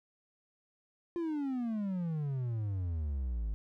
triangle exponential sweep, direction down, 350 to 50.8 Hz, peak -30 dBFS, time 1.16-3.54 s, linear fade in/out 0 ms, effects none

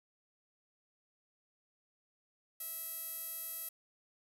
sawtooth tone with band-pass filter, 653 Hz, E5, 17 cents flat, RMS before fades -43 dBFS, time 2.6-3.69 s, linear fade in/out 5 ms, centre 12000 Hz, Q 6.3, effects none

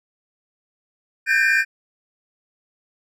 triangle tone cluster, 1549 / 1607 / 1807 / 2401 Hz, G6 / G6 / A6 / D7, -21 / +43 / +46 / +38 cents, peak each -19 dBFS, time 1.26-1.65 s, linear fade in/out 50 ms, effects none

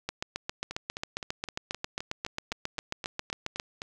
two click trains, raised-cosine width 0.2 ms, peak -14 / -19 dBFS, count 27 / 13, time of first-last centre 0.09-3.599 / 0.71-3.819 s, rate 7.41 / 3.86 Hz, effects none

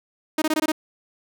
sawtooth tone bursts, 311.1 Hz, D#4, in tune, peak -15 dBFS, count 6, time 0.38-0.719 s, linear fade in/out 5 ms, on 39 ms, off 21 ms, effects none

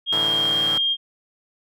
sine tone with pitch glide, 3247 to 3217 Hz, G#7 to G7, -40 to +44 cents, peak -18 dBFS, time 0.06-0.97 s, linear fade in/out 50 ms, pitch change -16 cents, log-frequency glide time 0.19-0.27 s
5% pulse chord, A suspended fourth, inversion none, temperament equal, 110 / 146.83 / 164.81 Hz, A2 / D3 / E3, 0 / 0 / 0 cents, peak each -22 dBFS, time 0.12-0.78 s, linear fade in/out 5 ms
effects none

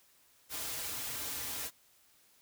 white noise with comb filter, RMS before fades -39 dBFS, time 0.49-1.71 s, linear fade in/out 50 ms, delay 5.4 ms, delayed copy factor -0.6, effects white hiss -66 dBFS RMS until 2.41 s

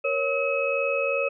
sine tone cluster, 471.6 / 554 / 1282 / 2561 Hz, A#4 / C#5 / E6 / D#7, +20 / -1 / -49 / +49 cents, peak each -30 / -25 / -33 / -27 dBFS, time 0.04-1.29 s, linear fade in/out 10 ms, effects none

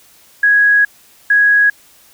sine tone bursts at uneven times, 1661.2 Hz, G#6, in tune, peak -7 dBFS, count 2, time 0.43-0.85 / 1.3-1.7 s, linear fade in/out 5 ms, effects white hiss -47 dBFS RMS until 2.13 s

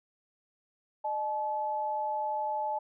sine tone pair together, 609 / 861.3 Hz, D#5 / A5, -37 / -37 cents, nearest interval tritone, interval 600 cents, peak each -36 / -30 dBFS, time 1.04-2.79 s, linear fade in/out 10 ms, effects none

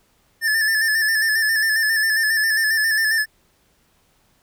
square tone with vibrato, 1760 Hz, A6, in tune, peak -17 dBFS, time 0.41-3.26 s, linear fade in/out 50 ms, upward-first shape square, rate 7.4 Hz, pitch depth 38 cents each way, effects pink hiss -61 dBFS RMS until 4.42 s

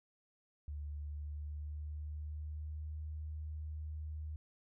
sine tone with pitch glide, 73.5 to 76.84 Hz, D2 to D#2, +2 to -21 cents, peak -40 dBFS, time 0.68-4.36 s, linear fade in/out 0 ms, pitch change +77 cents, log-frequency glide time 0.89-3.01 s, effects none

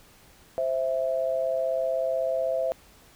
sine tone pair together, 523.3 / 659.3 Hz, C5 / E5, 0 / 0 cents, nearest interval major third, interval 400 cents, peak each -27 / -26 dBFS, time 0.58-2.72 s, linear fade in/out 0 ms, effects pink hiss -55 dBFS RMS until 3.15 s

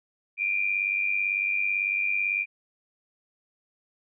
sine tone pair together, 2362 / 2460 Hz, D7 / D#7, +9 / -20 cents, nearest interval minor second, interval 71 cents, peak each -26 / -27 dBFS, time 0.37-2.46 s, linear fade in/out 50 ms, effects none

